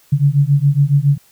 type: beating tone pair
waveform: sine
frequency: 138.59 / 145.79 Hz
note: C#3 / D3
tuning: 0 / -12 cents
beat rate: 7.2 Hz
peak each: -13 dBFS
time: 0.12-1.18 s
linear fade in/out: 10 ms
effects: white hiss -52 dBFS RMS until 1.31 s

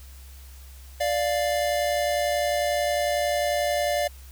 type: tone pair together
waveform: square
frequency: 587.3 / 698.4 Hz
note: D5 / F5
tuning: 0 / 0 cents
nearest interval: minor third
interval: 300 cents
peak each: -25 / -27 dBFS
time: 1-4.08 s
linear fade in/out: 10 ms
effects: added 66 Hz sine -42 dBFS peak until 4.31 s + white hiss -52 dBFS RMS until 4.31 s

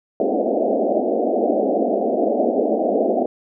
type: band-pass noise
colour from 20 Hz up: white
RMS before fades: -19 dBFS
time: 0.2-3.26 s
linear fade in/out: 2 ms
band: 210 to 730 Hz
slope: 96 dB/octave
effects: none

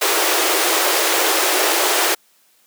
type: high-pass noise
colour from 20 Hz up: pink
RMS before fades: -17 dBFS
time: 0.01-2.15 s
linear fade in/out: 10 ms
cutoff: 320 Hz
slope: 96 dB/octave
effects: white hiss -57 dBFS RMS until 2.66 s + high-pass 200 Hz 12 dB/octave

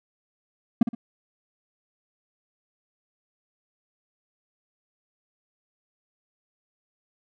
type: tone with echo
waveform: triangle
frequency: 233.1 Hz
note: A#3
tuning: in tune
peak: -10 dBFS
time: 0.81-0.83 s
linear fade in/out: 5 ms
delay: 60 ms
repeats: 2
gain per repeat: -10 dB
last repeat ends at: 0.95 s
effects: none

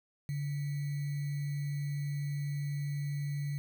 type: tone with sample-and-hold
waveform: sine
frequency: 143.9 Hz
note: D3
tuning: 35 cents flat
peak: -32 dBFS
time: 0.29-3.58 s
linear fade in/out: 0 ms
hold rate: 2100 Hz
effects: none

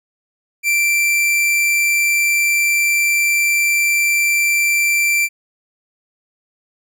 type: tone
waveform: 45% pulse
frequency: 2350 Hz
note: D7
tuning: 1 cent sharp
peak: -13 dBFS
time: 0.63-5.29 s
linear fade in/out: 50 ms
effects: none

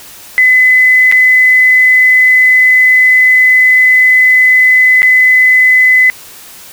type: tone with dropouts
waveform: sine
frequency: 2018 Hz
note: B6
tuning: 37 cents sharp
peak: -3 dBFS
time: 0.38-6.1 s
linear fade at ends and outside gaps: 0 ms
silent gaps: 1.115-1.123 / 5.02-5.03 s
effects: white hiss -33 dBFS RMS until 6.72 s

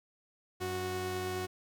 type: tone pair together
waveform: sawtooth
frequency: 94.45 / 368.1 Hz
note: F#2 / F#4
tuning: +36 / -9 cents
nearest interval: 2 octaves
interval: 2355 cents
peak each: -36 / -31 dBFS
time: 0.6-1.47 s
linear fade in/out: 20 ms
effects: none

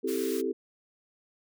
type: chord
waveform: sine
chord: A minor seventh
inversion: first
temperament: equal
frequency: 261.6 / 329.6 / 392 / 440 Hz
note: C4 / E4 / G4 / A4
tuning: 0 / 0 / 0 / 0 cents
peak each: -34 / -34 / -31 / -33 dBFS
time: 0.03-0.53 s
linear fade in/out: 20 ms
type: high-pass noise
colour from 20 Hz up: white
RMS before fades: -41 dBFS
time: 0.07-0.42 s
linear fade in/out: 20 ms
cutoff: 1100 Hz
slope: 48 dB/octave
effects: none

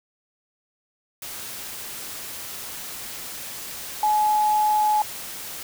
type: tone in noise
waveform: sine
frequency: 848 Hz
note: G#5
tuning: 36 cents sharp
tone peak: -17 dBFS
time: 4.03-5.02 s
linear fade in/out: 2 ms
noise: white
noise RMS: -35 dBFS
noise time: 1.22-5.63 s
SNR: +15 dB
effects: none

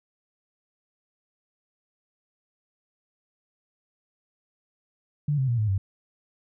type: tone with pitch steps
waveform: sine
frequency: 146.83 / 132.33 / 119.26 / 107.49 / 96.87 Hz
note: D3 / C3 / A#2 / A2 / G2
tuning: 0 / +20 / +40 / -40 / -20 cents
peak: -21 dBFS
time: 5.28-5.78 s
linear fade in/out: 5 ms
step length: 100 ms
effects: none

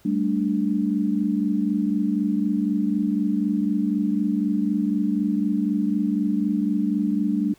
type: chord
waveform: sine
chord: G suspended second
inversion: none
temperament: equal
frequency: 196 / 220 / 293.7 Hz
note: G3 / A3 / D4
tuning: 0 / 0 / 0 cents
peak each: -24 dBFS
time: 0.05-7.54 s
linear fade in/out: 5 ms
effects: pink hiss -57 dBFS RMS until 7.58 s

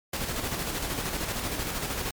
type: noise with tremolo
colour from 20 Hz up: pink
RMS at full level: -30 dBFS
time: 0.13-2.11 s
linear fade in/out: 5 ms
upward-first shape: square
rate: 13 Hz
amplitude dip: 35%
effects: MP3 96 kbps

